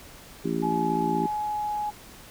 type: harmonic tone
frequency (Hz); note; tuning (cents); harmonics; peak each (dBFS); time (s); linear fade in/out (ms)
56.4; A1; +44; 3 / 4 / 5 / 6 / 7; -31 / -31 / -31 / -31 / -31; 0.44-1.27; 10
type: tone with pitch glide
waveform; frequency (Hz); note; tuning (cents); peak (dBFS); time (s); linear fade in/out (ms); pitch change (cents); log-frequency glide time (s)
sine; 849 to 838.3; G#5 to G#5; +38 to +16; -26; 0.62-1.91; 20; -22; 1.06-1.74
effects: pink hiss -47 dBFS RMS until 2.3 s